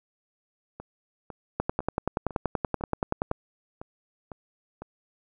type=two click trains; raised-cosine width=1 ms; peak=-11 / -24 dBFS; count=19 / 9; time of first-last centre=1.6-3.314 / 0.8-4.82 s; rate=10.5 / 1.99 Hz; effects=none